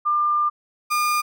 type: tone pair in turn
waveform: sine / 35% pulse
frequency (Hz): 1197 / 1210.2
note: D6 / D#6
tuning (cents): +33 / -48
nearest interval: unison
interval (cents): 19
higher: second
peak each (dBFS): -17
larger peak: neither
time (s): 0.05-0.5 / 0.9-1.22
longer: first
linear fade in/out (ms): 20
effects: none